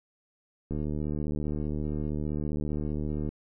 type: click train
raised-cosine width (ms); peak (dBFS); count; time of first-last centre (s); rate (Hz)
3; -20; 195; 0.71-3.29; 75.2
effects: none